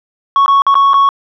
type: tone with dropouts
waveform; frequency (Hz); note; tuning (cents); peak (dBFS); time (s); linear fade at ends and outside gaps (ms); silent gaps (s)
sine; 1108.7; C#6; 0; -3; 0.36-1.09; 1; 0.461-0.48 / 0.62-0.666 / 0.743-0.753 / 0.934-0.941
effects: tanh soft clip ceiling -5 dBFS